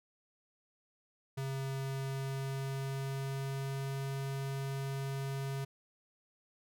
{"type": "tone with pitch glide", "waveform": "square", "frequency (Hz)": [135, 136.57], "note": ["C#3", "C#3"], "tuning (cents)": [-45, -25], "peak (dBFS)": -36, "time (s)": [1.37, 5.65], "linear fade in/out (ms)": 10, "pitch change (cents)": 20, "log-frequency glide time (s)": [1.75, 4.05], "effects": []}